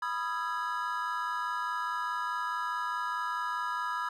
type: chord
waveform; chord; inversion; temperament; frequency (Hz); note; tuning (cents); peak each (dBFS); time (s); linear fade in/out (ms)
triangle; E major seventh; second; equal with one note detuned; 987.8 / 1244.5 / 1349.3 / 1661.2; B5 / D#6 / E6 / G#6; 0 / 0 / +40 / 0; -33 / -34 / -37 / -36; 0.02-4.09; 5
effects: none